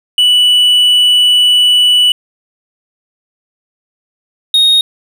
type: tone pair in turn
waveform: triangle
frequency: 2960 / 3729 Hz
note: F#7 / A#7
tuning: 0 / 0 cents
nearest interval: major third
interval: 400 cents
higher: second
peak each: -4 dBFS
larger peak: neither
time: 0.18-2.12 / 4.54-4.81 s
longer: first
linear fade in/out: 2 ms
effects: none